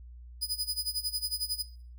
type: tone with tremolo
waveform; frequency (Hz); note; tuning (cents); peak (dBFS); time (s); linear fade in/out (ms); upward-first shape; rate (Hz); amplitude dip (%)
sawtooth; 4978; D#8; 0; -25; 0.41-1.63; 20; sine; 11; 85
effects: noise-tail reverb RT60 0.5 s tail -18 dB re dry + added 60 Hz sine -45 dBFS peak until 1.98 s